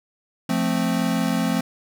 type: chord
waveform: square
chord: F major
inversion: none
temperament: equal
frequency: 174.61 / 220 / 261.6 Hz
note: F3 / A3 / C4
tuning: 0 / 0 / 0 cents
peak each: -25 dBFS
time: 0.49-1.61 s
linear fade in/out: 5 ms
effects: none